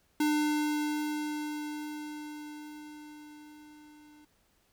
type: tone with level ramp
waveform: square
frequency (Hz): 300.2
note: D4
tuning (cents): +38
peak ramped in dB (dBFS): -25 to -55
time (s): 0.2-4.25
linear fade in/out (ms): 5
effects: pink hiss -70 dBFS RMS until 4.72 s